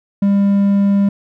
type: tone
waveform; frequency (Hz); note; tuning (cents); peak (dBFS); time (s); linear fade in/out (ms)
triangle; 199.7; G3; +32; -8; 0.22-1.09; 5
effects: none